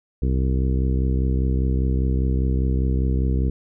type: harmonic tone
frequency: 65 Hz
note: C2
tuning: 11 cents flat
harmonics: 1 / 2 / 3 / 4 / 5 / 6 / 7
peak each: -19 / -25 / -29 / -31 / -33 / -35 / -36 dBFS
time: 0.22-3.5 s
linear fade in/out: 5 ms
effects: none